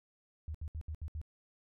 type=tone bursts; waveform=sine; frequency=77.78 Hz; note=D#2; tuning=in tune; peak=-37 dBFS; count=6; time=0.48-1.215 s; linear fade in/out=0 ms; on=65 ms; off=69 ms; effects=none